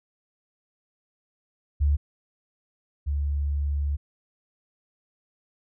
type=tone pair in turn; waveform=sine; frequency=72.3 / 71.8 Hz; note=D2 / D2; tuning=-27 / -39 cents; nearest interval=unison; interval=12 cents; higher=first; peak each=-18 / -23 dBFS; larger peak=first; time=1.8-1.97 / 3.06-3.97 s; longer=second; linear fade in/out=20 ms; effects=none